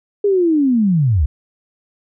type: linear sweep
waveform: sine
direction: down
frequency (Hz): 415.3 to 61.74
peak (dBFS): -11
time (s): 0.24-1.26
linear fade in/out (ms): 5
effects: none